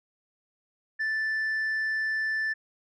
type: tone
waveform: sine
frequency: 1760 Hz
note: A6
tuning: in tune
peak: -23 dBFS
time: 0.99-2.54 s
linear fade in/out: 20 ms
effects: tanh soft clip ceiling -25 dBFS